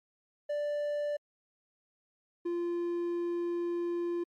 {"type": "tone pair in turn", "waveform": "triangle", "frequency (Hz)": [587.3, 345.8], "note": ["D5", "F4"], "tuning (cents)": [0, -17], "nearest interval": "major sixth", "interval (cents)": 917, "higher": "first", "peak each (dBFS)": -28, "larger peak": "neither", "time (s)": [[0.49, 1.17], [2.45, 4.24]], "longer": "second", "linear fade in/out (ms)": 10, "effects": ["MP3 64 kbps"]}